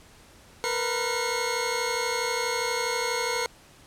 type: tone cluster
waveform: 20% pulse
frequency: 462.3 / 494.6 / 2166 Hz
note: A#4 / B4 / C#7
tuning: -14 / +3 / -41 cents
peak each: -25 dBFS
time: 0.64-3.46 s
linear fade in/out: 0 ms
effects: pink hiss -53 dBFS RMS until 3.86 s + low-pass 11000 Hz 12 dB/octave